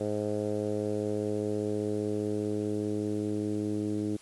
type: tone with low-pass filter sweep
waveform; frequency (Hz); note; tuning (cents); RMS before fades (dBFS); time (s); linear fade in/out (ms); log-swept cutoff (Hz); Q
10% pulse; 105; G#2; +19; -31; 0-4.17; 10; 530 to 330; 2.6
effects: white hiss -54 dBFS RMS until 4.21 s + resampled to 24000 Hz